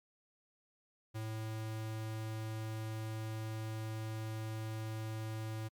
square tone, 110 Hz, A2, in tune, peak -39 dBFS, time 1.14-5.69 s, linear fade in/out 20 ms, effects MP3 96 kbps

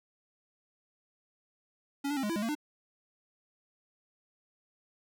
square tone with pitch steps, 280.4 / 292.2 / 268.4 / 208.5 / 333.4 / 206.2 / 228 / 299.2 Hz, C#4 / D4 / C4 / G#3 / E4 / G#3 / A#3 / D4, +20 / -9 / +44 / +7 / +20 / -12 / -38 / +32 cents, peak -31 dBFS, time 2.04-2.552 s, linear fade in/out 10 ms, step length 64 ms, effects none

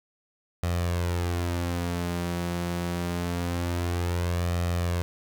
sawtooth tone with flanger, 87 Hz, F2, 6 cents flat, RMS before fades -28 dBFS, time 0.63-5.02 s, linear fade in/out 0 ms, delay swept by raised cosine 1.6 to 5.5 ms, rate 0.25 Hz, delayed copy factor +0.5, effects none

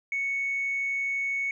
sine tone, 2217 Hz, C#7, in tune, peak -25 dBFS, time 0.12-1.51 s, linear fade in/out 2 ms, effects tanh soft clip ceiling -22 dBFS

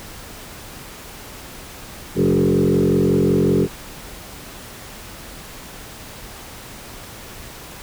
sine tone with frequency modulation, 284.8 Hz, C#4, 47 cents sharp, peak -12 dBFS, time 2.15-3.68 s, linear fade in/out 50 ms, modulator 45.4 Hz, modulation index 3.5, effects tanh soft clip ceiling -9 dBFS + pink hiss -37 dBFS RMS until 7.82 s

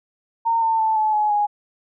sine tone with pitch steps, 917 / 898.6 / 880.7 / 863 / 845.8 / 828.8 Hz, A#5 / A5 / A5 / A5 / G#5 / G#5, -29 / +36 / +1 / -34 / +31 / -4 cents, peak -16 dBFS, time 0.45-1.47 s, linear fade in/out 20 ms, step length 170 ms, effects none

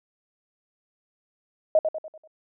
sine tone with echo, 628 Hz, D#5, 16 cents sharp, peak -14 dBFS, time 1.75-1.79 s, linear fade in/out 2 ms, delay 97 ms, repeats 5, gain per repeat -7 dB, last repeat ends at 2.275 s, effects none

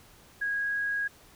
sine tone with vibrato, 1647 Hz, G#6, 15 cents flat, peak -27 dBFS, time 0.41-1.08 s, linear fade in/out 10 ms, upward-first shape triangle, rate 20 Hz, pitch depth 8 cents each way, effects pink hiss -56 dBFS RMS until 1.35 s

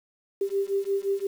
sine beating tone pair, 392 / 397.7 Hz, G4 / G4, 0 / +25 cents, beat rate 5.7 Hz, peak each -27 dBFS, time 0.41-1.27 s, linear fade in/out 5 ms, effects 8-bit

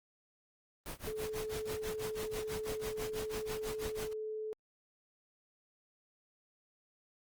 pink noise with tremolo, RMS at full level -41 dBFS, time 0.86-4.13 s, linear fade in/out 0 ms, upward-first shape sine, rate 6.1 Hz, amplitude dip 95%
sine tone, 433 Hz, A4, 28 cents flat, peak -37 dBFS, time 1.07-4.53 s, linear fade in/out 0 ms
effects Opus 24 kbps

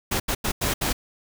pink noise bursts at uneven times, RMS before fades -24 dBFS, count 5, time 0.11-0.2 / 0.28-0.35 / 0.44-0.52 / 0.61-0.74 / 0.81-0.93 s, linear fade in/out 10 ms, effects none

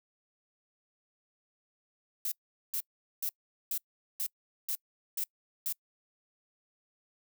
violet noise bursts, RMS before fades -33 dBFS, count 8, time 2.25-5.726 s, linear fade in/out 2 ms, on 67 ms, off 420 ms, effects noise-tail reverb RT60 0.1 s tail -26 dB re dry

